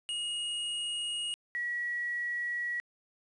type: tone pair in turn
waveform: square / sine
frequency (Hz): 2873 / 1925.3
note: F7 / B6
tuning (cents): +48 / -45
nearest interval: perfect fifth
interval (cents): 693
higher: first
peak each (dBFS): -33 / -31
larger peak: second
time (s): 0.09-1.34 / 1.55-2.8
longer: neither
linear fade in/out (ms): 0
effects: resampled to 24000 Hz + 10-bit